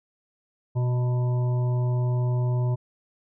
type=harmonic tone with a mistuned harmonic; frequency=123.47 Hz; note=B2; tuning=in tune; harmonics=1 / 3 / 5 / 7 / 8; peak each=-21 / -36 / -38 / -42 / -44 dBFS; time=0.75-2.76 s; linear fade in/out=20 ms; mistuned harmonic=7; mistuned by=+42 cents; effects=none